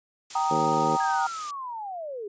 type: noise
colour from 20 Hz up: blue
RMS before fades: -34 dBFS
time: 0.3-1.51 s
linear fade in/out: 5 ms
type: chord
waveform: sine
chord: Eb major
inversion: first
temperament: just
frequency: 777.8 / 933.4 / 1244.5 Hz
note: G5 / Bb5 / Eb6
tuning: -14 / +2 / 0 cents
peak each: -26 / -26 / -29 dBFS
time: 0.35-1.27 s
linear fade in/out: 5 ms
type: harmonic tone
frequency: 77.78 Hz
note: D#2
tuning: in tune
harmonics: 2 / 3 / 4 / 5 / 6 / 7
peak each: -32 / -32 / -32 / -32 / -32 / -32 dBFS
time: 0.5-0.97 s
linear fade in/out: 20 ms
type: linear sweep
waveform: sine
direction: down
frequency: 1660 to 390 Hz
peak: -32 dBFS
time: 1-2.28 s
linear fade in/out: 5 ms
effects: resampled to 16000 Hz